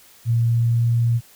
sine tone with pitch glide, 116.54 to 117.42 Hz, A#2 to A#2, 0 to +13 cents, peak -15 dBFS, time 0.25-1.21 s, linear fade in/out 50 ms, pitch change +13 cents, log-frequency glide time 0.41-0.83 s, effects white hiss -50 dBFS RMS until 1.35 s

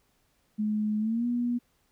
sine tone with pitch glide, 212.5 to 241.3 Hz, G#3 to B3, +40 to -40 cents, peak -25 dBFS, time 0.58-1.59 s, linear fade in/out 20 ms, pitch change +220 cents, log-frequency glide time 0.99-1.26 s, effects pink hiss -70 dBFS RMS until 1.91 s

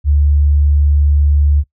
sine tone, 72.7 Hz, D2, 17 cents flat, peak -8 dBFS, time 0.04-1.64 s, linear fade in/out 50 ms, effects noise-tail reverb RT60 0.1 s tail -20 dB re dry

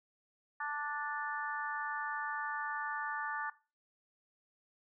harmonic tone, 293.7 Hz, D4, in tune, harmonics 3 / 4 / 5 / 6, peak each -41 / -41 / -42 / -41 dBFS, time 0.6-3.5 s, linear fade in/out 5 ms, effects noise-tail reverb RT60 0.3 s tail -17 dB re dry

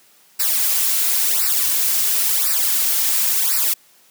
blue noise with flanger, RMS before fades -18 dBFS, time 0.39-3.74 s, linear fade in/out 10 ms, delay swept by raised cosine 0.3 to 4.2 ms, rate 0.95 Hz, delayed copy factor -1, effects white hiss -53 dBFS RMS until 4.1 s + high-pass 150 Hz 12 dB/octave

